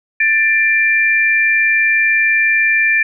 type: tone pair together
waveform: sine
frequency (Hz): 1770 / 2368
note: A6 / D7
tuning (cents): +10 / +14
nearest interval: perfect fourth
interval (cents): 504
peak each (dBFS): -13 / -13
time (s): 0.2-3.03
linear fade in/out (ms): 5
effects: none